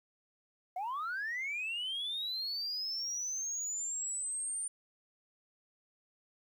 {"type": "linear sweep", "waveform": "sine", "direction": "up", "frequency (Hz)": [698.5, 9030], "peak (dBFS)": -33, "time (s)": [0.76, 4.68], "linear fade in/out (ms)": 5, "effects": ["tanh soft clip ceiling -32 dBFS", "11-bit"]}